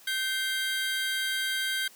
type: tone cluster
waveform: square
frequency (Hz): 1551 / 2099 / 3195 / 3823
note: G6 / C7 / G7 / A#7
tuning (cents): -19 / +5 / +32 / +43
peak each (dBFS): -31 / -38 / -33 / -39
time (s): 0.07-1.88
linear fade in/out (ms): 5
effects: white hiss -54 dBFS RMS until 1.95 s + high-pass 150 Hz 12 dB/octave